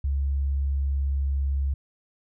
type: tone with pitch glide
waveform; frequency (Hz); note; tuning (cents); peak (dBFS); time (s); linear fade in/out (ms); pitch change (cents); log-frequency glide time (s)
sine; 69.3 to 68.82; C#2 to C#2; 0 to -12; -22; 0.04-1.74; 5; -12; 0.19-1.45
effects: none